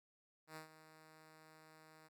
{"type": "tone with ADSR envelope", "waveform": "5% pulse", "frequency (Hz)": 157.4, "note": "D#3", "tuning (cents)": 20, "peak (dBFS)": -37, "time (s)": [0.47, 2.09], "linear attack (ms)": 93, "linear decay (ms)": 110, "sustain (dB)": -13, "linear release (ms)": 25, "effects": []}